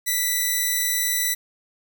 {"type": "tone", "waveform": "5% pulse", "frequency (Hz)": 1975.5, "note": "B6", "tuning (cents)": 0, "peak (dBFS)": -10, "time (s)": [0.06, 1.35], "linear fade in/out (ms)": 20, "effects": []}